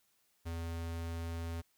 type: tone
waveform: square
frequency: 83.4 Hz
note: E2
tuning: 21 cents sharp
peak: -38 dBFS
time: 0.45-1.62 s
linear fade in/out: 20 ms
effects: white hiss -74 dBFS RMS until 1.77 s